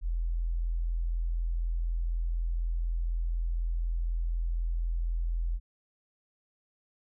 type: tone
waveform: sine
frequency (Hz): 42.03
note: E1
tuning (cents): +34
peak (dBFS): -27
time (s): 0.01-5.6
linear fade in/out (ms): 50
effects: none